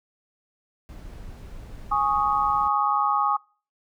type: noise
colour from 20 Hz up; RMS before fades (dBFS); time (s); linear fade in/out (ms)
brown; -40; 0.89-2.68; 0
type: chord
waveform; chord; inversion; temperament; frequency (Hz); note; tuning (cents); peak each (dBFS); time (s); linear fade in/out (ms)
sine; Ab suspended fourth; none; just; 830.6 / 1107.5 / 1245.9; Ab5 / Db6 / Eb6; 0 / -2 / +2; -24; 1.91-3.37; 10
effects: noise-tail reverb RT60 0.4 s tail -26 dB re dry